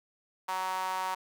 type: tone with high-pass filter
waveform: sawtooth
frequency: 186.9 Hz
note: F#3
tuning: 18 cents sharp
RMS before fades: -33 dBFS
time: 0.48-1.15 s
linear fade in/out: 10 ms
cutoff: 930 Hz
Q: 4.8
effects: none